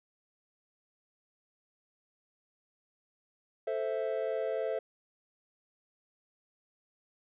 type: chord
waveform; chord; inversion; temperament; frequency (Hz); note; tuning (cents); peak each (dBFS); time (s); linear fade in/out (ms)
triangle; A minor; none; equal; 440 / 523.3 / 659.3; A4 / C5 / E5; 0 / 0 / 0; -33; 3.67-4.79; 5
effects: resampled to 8000 Hz